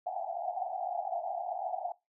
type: band-pass noise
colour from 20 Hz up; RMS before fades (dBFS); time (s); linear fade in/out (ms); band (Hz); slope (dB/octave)
pink; -36; 0.06-1.92; 5; 680 to 790; 96
effects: noise-tail reverb RT60 0.2 s tail -19 dB re dry